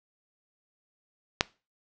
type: click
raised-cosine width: 0.2 ms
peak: -3 dBFS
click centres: 1.409 s
effects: noise-tail reverb RT60 0.3 s tail -21 dB re dry + low-pass 7000 Hz 12 dB/octave